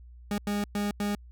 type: tone bursts at uneven times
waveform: 40% pulse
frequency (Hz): 205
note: G#3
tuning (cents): -22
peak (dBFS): -26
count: 4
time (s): 0.31-0.38 / 0.47-0.64 / 0.75-0.91 / 1-1.15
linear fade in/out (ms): 2
effects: added 60 Hz sine -46 dBFS peak until 1.31 s

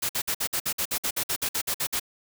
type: noise bursts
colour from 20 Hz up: white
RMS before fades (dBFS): -27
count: 16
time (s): 0.02-1.998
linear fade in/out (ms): 10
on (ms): 73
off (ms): 54
effects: none

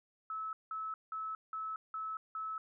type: tone bursts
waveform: sine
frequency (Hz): 1300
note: E6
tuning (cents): -24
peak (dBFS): -37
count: 6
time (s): 0.3-2.58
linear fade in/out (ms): 2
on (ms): 230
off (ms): 180
effects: none

